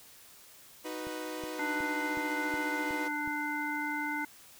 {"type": "chord", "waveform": "sawtooth", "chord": "B major", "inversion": "first", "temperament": "equal", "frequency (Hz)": [311.1, 370, 493.9], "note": ["D#4", "F#4", "B4"], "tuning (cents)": [0, 0, 0], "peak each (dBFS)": [-36, -40, -37], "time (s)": [0.84, 3.09], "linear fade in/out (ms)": 20}
{"type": "click train", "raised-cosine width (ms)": 3, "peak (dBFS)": -33, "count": 7, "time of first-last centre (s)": [1.07, 3.276], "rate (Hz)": 2.72}
{"type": "harmonic tone", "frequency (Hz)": 296.6, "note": "D4", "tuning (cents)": 17, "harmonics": [1, 3, 5, 7], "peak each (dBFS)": [-37, -37, -37, -37], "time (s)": [1.59, 4.25], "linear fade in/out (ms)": 5}
{"effects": ["white hiss -55 dBFS RMS until 4.59 s"]}